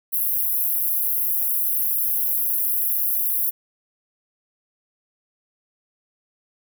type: high-pass noise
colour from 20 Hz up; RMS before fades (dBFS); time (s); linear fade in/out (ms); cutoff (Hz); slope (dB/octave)
pink; -22; 0.12-3.51; 20; 11000; 96
effects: none